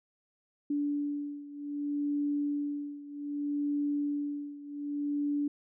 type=beating tone pair; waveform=sine; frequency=289.5 / 290.14 Hz; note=D4 / D4; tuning=-25 / -21 cents; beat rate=0.64 Hz; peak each=-32 / -35 dBFS; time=0.7-5.48 s; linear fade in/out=5 ms; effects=none